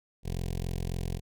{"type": "tone with notch filter", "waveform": "15% pulse", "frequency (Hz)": 43.65, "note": "F1", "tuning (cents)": 0, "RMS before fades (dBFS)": -33, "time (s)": [0.23, 1.21], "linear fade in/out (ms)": 50, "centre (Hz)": 1300, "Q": 0.59, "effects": []}